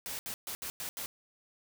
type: noise bursts at uneven times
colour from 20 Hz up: white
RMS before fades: -39 dBFS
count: 6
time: 0.06-0.19 / 0.26-0.34 / 0.47-0.55 / 0.62-0.7 / 0.8-0.89 / 0.97-1.06 s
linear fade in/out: 0 ms
effects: none